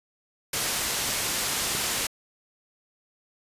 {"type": "low-pass noise", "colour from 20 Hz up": "white", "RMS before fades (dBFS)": -28, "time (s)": [0.53, 2.07], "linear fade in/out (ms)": 5, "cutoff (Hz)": 10000, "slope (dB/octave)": 12}
{"type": "clicks", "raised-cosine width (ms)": 2, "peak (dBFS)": -23, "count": 2, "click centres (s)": [1.092, 1.751]}
{"effects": ["resampled to 32000 Hz"]}